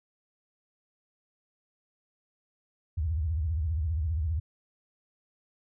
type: tone with vibrato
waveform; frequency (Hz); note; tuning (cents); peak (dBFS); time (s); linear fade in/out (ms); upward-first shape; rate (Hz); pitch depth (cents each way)
sine; 78.9; D#2; +25; -26; 2.97-4.4; 10; sine; 15; 210
effects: none